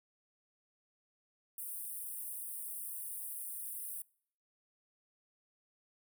pink high-pass noise, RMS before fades -43 dBFS, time 1.58-4.02 s, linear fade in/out 2 ms, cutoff 8800 Hz, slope 96 dB/octave, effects noise-tail reverb RT60 0.6 s tail -25 dB re dry

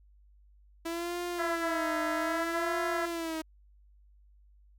sawtooth tone with vibrato, 329.6 Hz, E4, in tune, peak -29 dBFS, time 0.85-3.42 s, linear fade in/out 10 ms, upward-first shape sine, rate 0.63 Hz, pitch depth 110 cents each way
harmonic tone, 334 Hz, E4, 23 cents sharp, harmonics 2 / 3 / 4 / 5 / 6, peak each -34 / -39 / -36 / -38 / -42 dBFS, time 1.38-3.07 s, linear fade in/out 20 ms
effects added 50 Hz sine -57 dBFS peak until 4.78 s

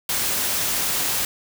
white noise, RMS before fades -23 dBFS, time 0.09-1.25 s, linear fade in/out 2 ms, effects none

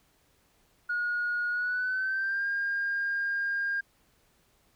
sine tone with pitch glide, 1443 to 1610.4 Hz, F#6 to G6, -44 to +46 cents, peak -26 dBFS, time 0.89-3.81 s, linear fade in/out 10 ms, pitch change +190 cents, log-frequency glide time 1.5-2.47 s, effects tanh soft clip ceiling -23 dBFS + pink hiss -67 dBFS RMS until 4.75 s

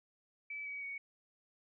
sine tone with pitch steps, 2303 / 2269 / 2235 Hz, D7 / C#7 / C#7, -34 / +40 / +14 cents, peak -40 dBFS, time 0.5-0.98 s, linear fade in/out 5 ms, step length 160 ms, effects none

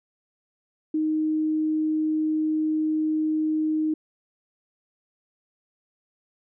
sine tone, 311.1 Hz, D#4, in tune, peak -21 dBFS, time 0.94-3.94 s, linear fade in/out 5 ms, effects none

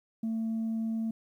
sine tone, 224.2 Hz, A3, 33 cents sharp, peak -27 dBFS, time 0.23-1.11 s, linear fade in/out 5 ms, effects tanh soft clip ceiling -27 dBFS + 11-bit

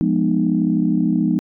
sine chord, F half-diminished seventh, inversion none, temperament equal with one note detuned, 174.61 / 207.7 / 246.9 / 306.1 Hz, F3 / Ab3 / Cb4 / Eb4, 0 / 0 / 0 / -28 cents, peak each -20 dBFS, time 0.01-1.39 s, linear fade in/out 0 ms, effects tanh soft clip ceiling -4 dBFS

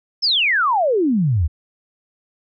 sine exponential sweep, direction down, 5420 to 71.2 Hz, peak -14 dBFS, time 0.22-1.48 s, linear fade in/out 20 ms, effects none

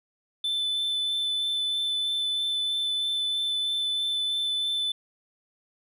sine tone with vibrato, 3520 Hz, A7, in tune, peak -22 dBFS, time 0.44-4.92 s, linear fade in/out 5 ms, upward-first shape sine, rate 3.1 Hz, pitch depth 8 cents each way, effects tanh soft clip ceiling -24 dBFS

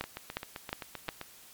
two click trains, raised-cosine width 0.3 ms, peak -16 / -22 dBFS, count 4 / 10, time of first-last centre 0.01-1.089 / 0.04-1.213 s, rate 2.78 / 7.67 Hz, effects white hiss -54 dBFS RMS until 1.53 s + MP3 96 kbps

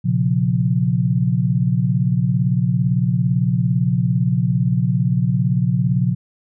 sine tone cluster, 119.5 / 137.2 / 177.5 Hz, A#2 / C#3 / F3, +43 / -17 / +28 cents, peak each -19 dBFS, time 0.04-6.15 s, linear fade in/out 20 ms, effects none

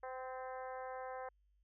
harmonic tone with a mistuned harmonic, 257.9 Hz, C4, 25 cents flat, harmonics 2 / 3 / 4 / 5 / 6 / 7 / 8, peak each -46 / -47 / -51 / -56 / -56 / -59 / -63 dBFS, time 0.03-1.29 s, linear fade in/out 5 ms, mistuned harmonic 6, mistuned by +27 cents, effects added 50 Hz sine -70 dBFS peak until 1.63 s

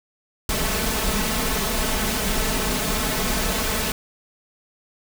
pink noise with comb filter, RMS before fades -23 dBFS, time 0.49-3.92 s, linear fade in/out 2 ms, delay 4.6 ms, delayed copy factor +0.7, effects none

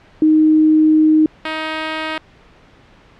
sine / 5% pulse tone pair in turn, 311.1 / 314.9 Hz, D#4 / D#4, 0 / +21 cents, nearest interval unison, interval 21 cents, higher second, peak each -8 dBFS, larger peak neither, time 0.22-1.26 / 1.45-2.18 s, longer first, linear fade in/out 2 ms, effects pink hiss -47 dBFS RMS until 3.19 s + low-pass 3000 Hz 12 dB/octave

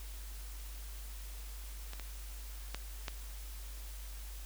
clicks, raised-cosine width 0.2 ms, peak -27 / -27 / -20 / -20 dBFS, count 4, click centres 1.934 / 1.997 / 2.746 / 3.082 s, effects added 50 Hz sine -43 dBFS peak until 4.45 s + white hiss -53 dBFS RMS until 4.45 s

